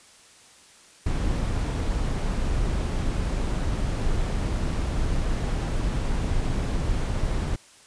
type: noise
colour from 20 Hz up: brown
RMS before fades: -25 dBFS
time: 1.06-7.56 s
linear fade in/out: 5 ms
effects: white hiss -52 dBFS RMS until 7.86 s + resampled to 22050 Hz